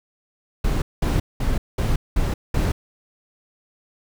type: noise bursts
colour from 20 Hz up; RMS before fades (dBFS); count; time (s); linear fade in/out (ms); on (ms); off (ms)
brown; -20; 6; 0.64-2.72; 5; 180; 200
effects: none